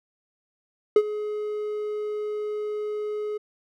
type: tone with ADSR envelope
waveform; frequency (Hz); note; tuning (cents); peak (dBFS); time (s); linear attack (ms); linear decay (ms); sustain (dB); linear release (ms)
triangle; 421.7; G#4; +26; -9; 0.96-3.38; 3; 56; -16; 12
effects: none